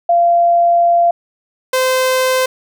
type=tone pair in turn; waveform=sine / sawtooth; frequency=689 / 516.2 Hz; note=F5 / C5; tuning=-24 / -23 cents; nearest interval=perfect fourth; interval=499 cents; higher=first; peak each=-8 dBFS; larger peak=neither; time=0.09-1.11 / 1.73-2.46 s; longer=first; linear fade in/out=5 ms; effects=none